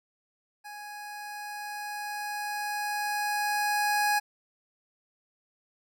25% pulse tone with level ramp, 830.6 Hz, G#5, in tune, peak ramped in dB -37 to -19 dBFS, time 0.64-4.2 s, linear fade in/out 20 ms, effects none

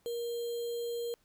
sine tone with sample-and-hold, 471.1 Hz, A#4, 18 cents sharp, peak -33 dBFS, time 0.06-1.14 s, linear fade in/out 0 ms, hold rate 3675 Hz, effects pink hiss -71 dBFS RMS until 1.24 s

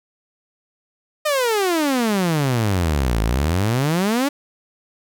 sawtooth exponential two-way sweep, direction down then up, 622.3 to 52.3 to 293.6 Hz, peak -13 dBFS, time 1.25-4.29 s, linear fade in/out 10 ms, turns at 3.22 s, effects 9-bit

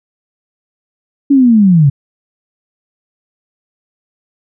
sine linear sweep, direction down, 286.4 to 132.4 Hz, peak -4 dBFS, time 1.3-1.9 s, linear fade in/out 10 ms, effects none

